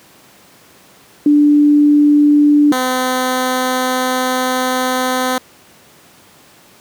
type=tone pair in turn; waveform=sine / 10% pulse; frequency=293.7 / 255.4 Hz; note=D4 / C4; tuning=0 / -42 cents; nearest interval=major second; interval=242 cents; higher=first; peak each=-6 dBFS; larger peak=neither; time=1.26-2.72 / 2.72-5.38 s; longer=second; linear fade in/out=2 ms; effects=pink hiss -45 dBFS RMS until 6.8 s + high-pass 150 Hz 12 dB/octave